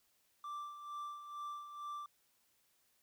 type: tone with tremolo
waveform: triangle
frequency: 1174.7 Hz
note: D6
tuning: in tune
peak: -39 dBFS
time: 0.44-2.06 s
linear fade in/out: 2 ms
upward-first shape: sine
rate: 2.2 Hz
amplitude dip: 60%
effects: white hiss -75 dBFS RMS until 3.02 s